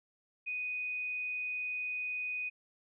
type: tone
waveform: sine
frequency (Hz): 2489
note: D#7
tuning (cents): 0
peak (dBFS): -34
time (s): 0.46-2.5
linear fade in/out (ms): 20
effects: none